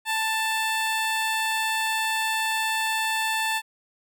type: tone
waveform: 15% pulse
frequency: 883 Hz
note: A5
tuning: 6 cents sharp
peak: -17 dBFS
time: 0.05-3.62 s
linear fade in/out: 50 ms
effects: none